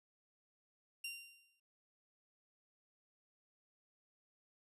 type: tone with exponential decay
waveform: sawtooth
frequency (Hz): 2771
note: F7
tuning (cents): -14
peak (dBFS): -37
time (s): 1.04-1.6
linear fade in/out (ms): 5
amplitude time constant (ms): 120
effects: resampled to 32000 Hz